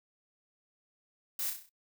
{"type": "noise with echo", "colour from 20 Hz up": "blue", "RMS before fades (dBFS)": -35, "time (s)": [1.39, 1.5], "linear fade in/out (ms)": 2, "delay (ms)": 32, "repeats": 6, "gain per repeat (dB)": -5, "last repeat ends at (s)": 1.692, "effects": ["noise-tail reverb RT60 0.1 s tail -25 dB re dry"]}